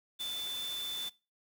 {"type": "tone in noise", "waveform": "sine", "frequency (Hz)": 3520, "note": "A7", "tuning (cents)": 0, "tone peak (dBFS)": -35, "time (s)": [0.19, 1.1], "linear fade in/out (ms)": 20, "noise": "white", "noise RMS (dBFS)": -45, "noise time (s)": [0.19, 1.1], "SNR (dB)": 7, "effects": ["noise-tail reverb RT60 0.3 s tail -22 dB re dry"]}